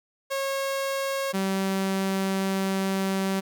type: tone pair in turn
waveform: sawtooth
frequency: 545 / 192.69 Hz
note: C#5 / G3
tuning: -29 / -29 cents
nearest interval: octave + tritone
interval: 1800 cents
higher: first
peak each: -22 / -20 dBFS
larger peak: second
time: 0.3-1.33 / 1.33-3.41 s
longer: second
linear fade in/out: 20 ms
effects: none